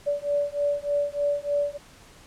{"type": "beating tone pair", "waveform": "sine", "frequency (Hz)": [576, 579.3], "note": ["D5", "D5"], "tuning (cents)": [-34, -24], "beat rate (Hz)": 3.3, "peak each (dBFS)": -26, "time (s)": [0.06, 1.78], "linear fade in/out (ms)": 20, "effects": ["pink hiss -51 dBFS RMS until 2.26 s", "low-pass 10000 Hz 12 dB/octave"]}